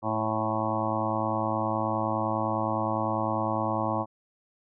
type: harmonic tone with a mistuned harmonic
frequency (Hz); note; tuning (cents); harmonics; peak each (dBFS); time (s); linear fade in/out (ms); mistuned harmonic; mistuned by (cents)
109.8; A2; -3; 1 / 2 / 3 / 5 / 6 / 7 / 8 / 9 / 10; -34 / -34 / -34 / -34 / -34 / -34 / -34 / -34 / -34; 0.02-4.06; 50; 3; -18
effects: none